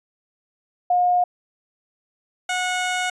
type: tone pair in turn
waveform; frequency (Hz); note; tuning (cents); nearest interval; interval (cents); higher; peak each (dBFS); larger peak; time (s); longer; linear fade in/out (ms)
sine / 15% pulse; 716 / 730.6; F5 / F#5; +43 / -22; unison; 35; second; -15; neither; 0.9-1.24 / 2.49-3.1; second; 5
effects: resampled to 24000 Hz